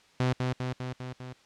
sawtooth tone with echo, 127 Hz, B2, 49 cents sharp, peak -20 dBFS, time 0.2-0.33 s, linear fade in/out 2 ms, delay 200 ms, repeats 5, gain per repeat -3 dB, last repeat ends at 1.33 s, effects white hiss -60 dBFS RMS until 1.45 s + low-pass 5000 Hz 12 dB/octave

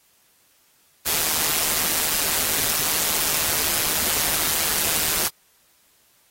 white noise with amplitude modulation, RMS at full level -19 dBFS, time 1.05-5.29 s, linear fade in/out 20 ms, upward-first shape sine, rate 157 Hz, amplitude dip 75%, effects white hiss -60 dBFS RMS until 6.3 s + AAC 48 kbps

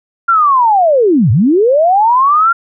sine linear two-way sweep, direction down then up, 1400 to 95.6 to 1400 Hz, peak -6 dBFS, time 0.28-2.53 s, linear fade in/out 10 ms, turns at 1.31 s, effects none

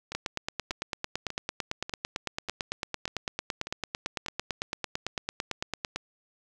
two click trains, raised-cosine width 0.2 ms, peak -19 / -13 dBFS, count 8 / 53, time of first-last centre 0.12-4.262 / 0.15-5.96 s, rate 1.69 / 8.95 Hz, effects none

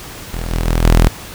sawtooth tone with level steps, 41.2 Hz, E1, in tune, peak -17 / -11 / -8 / -3 dBFS, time 0.33-1.09 s, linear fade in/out 10 ms, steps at 0.51 / 0.66 / 0.84 s, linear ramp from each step 5 ms, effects pink hiss -32 dBFS RMS until 1.34 s

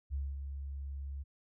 sine tone with ADSR envelope, 69.3 Hz, C#2, in tune, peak -32 dBFS, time 0.1-1.24 s, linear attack 38 ms, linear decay 220 ms, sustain -6 dB, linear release 23 ms, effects none

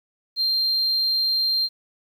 sine tone, 4176 Hz, C8, 4 cents flat, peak -17 dBFS, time 0.36-1.69 s, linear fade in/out 50 ms, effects tanh soft clip ceiling -17 dBFS + 9-bit

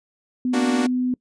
sine tone, 251.3 Hz, B3, 30 cents sharp, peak -19 dBFS, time 0.45-1.14 s, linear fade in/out 2 ms
sawtooth chord, Bb augmented, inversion none, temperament equal, 233.1 / 293.7 / 370 Hz, Bb3 / D4 / F#4, 0 / 0 / 0 cents, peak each -22 dBFS, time 0.53-0.87 s, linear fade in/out 10 ms
effects noise-tail reverb RT60 0.1 s tail -24 dB re dry + resampled to 22050 Hz

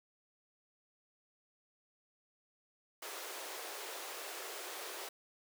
pink high-pass noise, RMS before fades -45 dBFS, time 3.02-5.09 s, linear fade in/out 5 ms, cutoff 360 Hz, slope 48 dB/octave, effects none

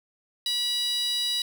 15% pulse tone with high-pass filter, 975 Hz, B5, 23 cents flat, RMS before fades -27 dBFS, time 0.46-1.42 s, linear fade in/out 2 ms, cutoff 4200 Hz, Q 5.2, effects none

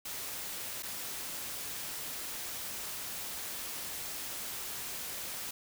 white noise with dropouts, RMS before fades -40 dBFS, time 0.05-5.51 s, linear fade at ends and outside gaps 5 ms, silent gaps 0.825-0.831 s, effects none

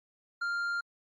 triangle tone with tanh clipping, 1396.9 Hz, F6, in tune, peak -31 dBFS, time 0.41-0.81 s, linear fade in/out 10 ms, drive 10 dB, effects AAC 64 kbps

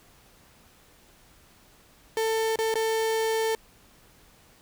35% pulse tone with dropouts, 445.2 Hz, A4, 20 cents sharp, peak -22 dBFS, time 2.17-3.55 s, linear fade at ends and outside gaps 1 ms, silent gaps 2.558-2.588 / 2.741-2.755 s, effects pink hiss -57 dBFS RMS until 4.61 s

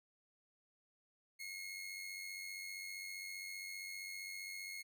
sawtooth tone with amplitude modulation, 2162 Hz, C#7, 44 cents flat, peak -39 dBFS, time 1.39-4.83 s, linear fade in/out 20 ms, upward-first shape sine, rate 95.2 Hz, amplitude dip 50%, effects none

